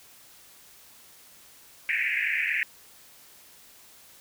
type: band-pass noise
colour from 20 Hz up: pink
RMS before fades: -27 dBFS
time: 1.89-2.63 s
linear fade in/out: 0 ms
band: 1700 to 2600 Hz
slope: 96 dB/octave
effects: white hiss -53 dBFS RMS until 4.2 s